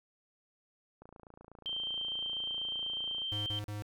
click train, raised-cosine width 1 ms, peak -38 dBFS, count 63, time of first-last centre 1.02-3.219 s, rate 28.2 Hz
sine tone, 3136 Hz, G7, in tune, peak -34 dBFS, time 1.66-3.59 s, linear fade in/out 0 ms
square tone bursts, 104.3 Hz, G#2, 8 cents sharp, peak -38 dBFS, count 3, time 3.32-3.822 s, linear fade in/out 0 ms, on 140 ms, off 41 ms
effects none

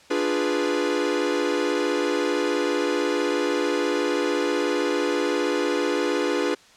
45% pulse chord, D diminished seventh, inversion none, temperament equal, 293.7 / 349.2 / 415.3 / 493.9 Hz, D4 / F4 / Ab4 / Cb5, 0 / 0 / 0 / 0 cents, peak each -27 dBFS, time 0.1-6.55 s, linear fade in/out 10 ms, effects white hiss -52 dBFS RMS until 6.76 s + low-pass 6000 Hz 12 dB/octave

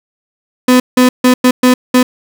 35% pulse tone bursts at uneven times, 251.9 Hz, B3, 34 cents sharp, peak -3 dBFS, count 6, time 0.68-0.8 / 0.97-1.09 / 1.24-1.34 / 1.44-1.51 / 1.63-1.74 / 1.94-2.03 s, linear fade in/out 5 ms, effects none

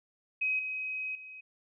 sine tone with level steps, 2531 Hz, D#7, 29 cents sharp, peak -27 / -33 / -44 dBFS, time 0.41-1.41 s, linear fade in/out 10 ms, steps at 0.59 / 1.15 s, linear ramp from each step 2 ms, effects none

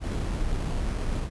brown noise with sample-and-hold, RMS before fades -28 dBFS, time 0-1.3 s, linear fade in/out 50 ms, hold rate 3675 Hz, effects resampled to 24000 Hz

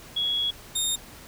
sine / 20% pulse tone pair in turn, 3344 / 3677 Hz, G#7 / A#7, +11 / -24 cents, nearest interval major second, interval 165 cents, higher second, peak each -23 / -18 dBFS, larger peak second, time 0.16-0.51 / 0.75-0.96 s, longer first, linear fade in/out 10 ms, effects pink hiss -46 dBFS RMS until 1.27 s

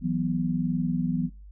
sine chord, E suspended second, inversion none, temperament equal, 164.81 / 185 / 246.9 Hz, E3 / F#3 / B3, 0 / 0 / 0 cents, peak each -28 dBFS, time 0.01-1.3 s, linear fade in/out 50 ms, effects noise-tail reverb RT60 0.3 s tail -22 dB re dry + added 50 Hz sine -43 dBFS peak until 1.51 s

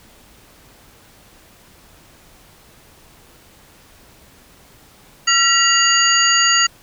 sine tone cluster, 1363 / 1927 / 2821 / 4654 / 6710 Hz, F6 / B6 / F7 / D8 / G#8, -43 / -43 / +17 / -17 / +17 cents, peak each -18 dBFS, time 5.27-6.67 s, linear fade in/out 10 ms, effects pink hiss -48 dBFS RMS until 6.82 s

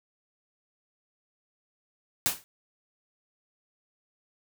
white noise with exponential decay, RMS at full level -21 dBFS, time 2.26-2.44 s, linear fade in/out 0 ms, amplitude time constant 37 ms, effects none

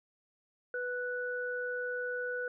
sine tone pair together, 493.9 / 1480 Hz, B4 / F#6, 0 / 0 cents, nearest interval octave + perfect fifth, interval 1900 cents, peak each -36 / -36 dBFS, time 0.74-2.48 s, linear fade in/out 2 ms, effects none

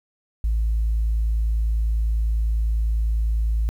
sine tone, 55 Hz, A1, in tune, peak -17 dBFS, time 0.44-3.69 s, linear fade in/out 0 ms, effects tanh soft clip ceiling -15 dBFS + 9-bit

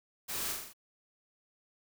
white noise with echo, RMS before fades -38 dBFS, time 0.28-0.54 s, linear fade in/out 20 ms, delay 39 ms, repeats 5, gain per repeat -3 dB, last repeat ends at 0.735 s, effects none

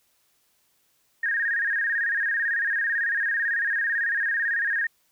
sine tone with vibrato, 1737 Hz, A6, 23 cents flat, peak -22 dBFS, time 1.23-4.87 s, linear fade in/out 5 ms, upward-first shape square, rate 18 Hz, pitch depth 100 cents each way, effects white hiss -67 dBFS RMS until 5.11 s

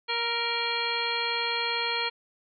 harmonic tone with a mistuned harmonic, 468.9 Hz, A#4, 10 cents sharp, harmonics 1 / 2 / 3 / 4 / 5 / 6 / 7 / 9, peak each -36 / -33 / -36 / -37 / -32 / -38 / -34 / -33 dBFS, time 0.08-2.1 s, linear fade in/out 20 ms, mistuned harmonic 3, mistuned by -25 cents, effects none

